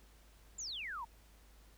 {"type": "exponential sweep", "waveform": "sine", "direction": "down", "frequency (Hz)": [7459, 875], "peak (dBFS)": -40, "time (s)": [0.58, 1.05], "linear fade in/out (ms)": 10, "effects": ["added 52 Hz sine -60 dBFS peak until 1.77 s", "pink hiss -66 dBFS RMS until 1.77 s"]}